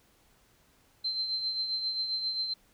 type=tone with tremolo; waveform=sine; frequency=4110 Hz; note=C8; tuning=32 cents flat; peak=-27 dBFS; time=1.04-2.54 s; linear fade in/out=10 ms; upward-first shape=triangle; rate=7.5 Hz; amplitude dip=55%; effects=pink hiss -65 dBFS RMS until 2.73 s